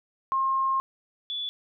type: tone pair in turn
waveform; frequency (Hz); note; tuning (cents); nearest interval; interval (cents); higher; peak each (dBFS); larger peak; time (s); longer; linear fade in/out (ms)
sine; 1068 / 3444; C6 / A7; +35 / -38; octave + minor sixth; 2027; second; -22 / -29; first; 0.32-0.8 / 1.3-1.49; first; 0
effects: none